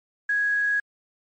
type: tone with quantisation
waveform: sine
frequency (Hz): 1661.2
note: G#6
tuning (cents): 0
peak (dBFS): -20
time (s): 0.29-0.8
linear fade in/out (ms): 5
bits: 8
effects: MP3 32 kbps